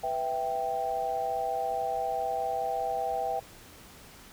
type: chord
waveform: sine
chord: E minor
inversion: second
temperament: equal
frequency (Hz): 493.9 / 659.3 / 784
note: B4 / E5 / G5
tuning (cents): 0 / 0 / 0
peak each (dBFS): -36 / -33 / -30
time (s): 0.03-3.4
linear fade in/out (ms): 10
effects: pink hiss -51 dBFS RMS until 4.32 s